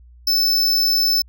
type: tone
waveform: square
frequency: 5270 Hz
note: E8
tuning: 1 cent flat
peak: -15 dBFS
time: 0.27-1.22 s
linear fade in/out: 5 ms
effects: added 60 Hz sine -43 dBFS peak until 1.28 s